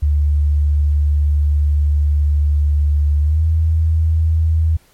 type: tone with pitch glide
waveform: sine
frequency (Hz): 73.5 to 80.15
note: D2 to E2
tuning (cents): +2 to -48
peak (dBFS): -11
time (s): 0.02-4.77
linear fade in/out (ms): 10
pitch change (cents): +150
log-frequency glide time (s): 3.2-3.44
effects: pink hiss -53 dBFS RMS until 4.93 s + MP3 64 kbps